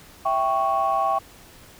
sine chord, C# diminished, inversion first, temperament equal, 659.3 / 784 / 1108.7 Hz, E5 / G5 / C#6, 0 / 0 / 0 cents, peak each -25 / -22 / -22 dBFS, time 0.25-1.19 s, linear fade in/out 10 ms, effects tanh soft clip ceiling -12 dBFS + pink hiss -48 dBFS RMS until 1.79 s

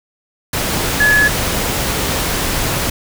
sine tone in noise, 1700 Hz, G#6, 40 cents sharp, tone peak -9 dBFS, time 1-1.28 s, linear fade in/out 5 ms, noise pink, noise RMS -18 dBFS, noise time 0.53-2.9 s, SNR +6 dB, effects none

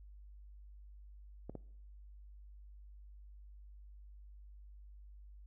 clicks, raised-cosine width 2 ms, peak -30 dBFS, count 2, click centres 1.496 / 1.553 s, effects noise-tail reverb RT60 0.7 s tail -22 dB re dry + added 50 Hz sine -52 dBFS peak until 5.46 s

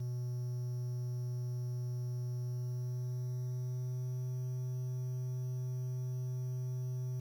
triangle tone with pitch glide, 123.47 to 126.72 Hz, B2 to B2, 0 to +45 cents, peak -33 dBFS, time 0-7.2 s, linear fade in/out 5 ms, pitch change +45 cents, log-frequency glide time 2.43-4.31 s, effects 10-bit

